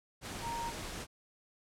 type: tone in noise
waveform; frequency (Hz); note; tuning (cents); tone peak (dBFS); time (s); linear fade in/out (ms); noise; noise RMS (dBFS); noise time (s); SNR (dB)
sine; 932.3; A#5; 0; -36; 0.41-0.73; 50; pink; -42; 0.21-1.07; +3
effects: low-pass 10000 Hz 12 dB/octave